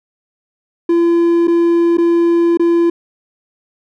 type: tone with dropouts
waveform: triangle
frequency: 339.9 Hz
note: F4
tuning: 47 cents flat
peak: -7 dBFS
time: 0.89-2.9 s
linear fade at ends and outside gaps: 5 ms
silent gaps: 1.473-1.479 / 1.972-1.982 / 2.573-2.595 s
effects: none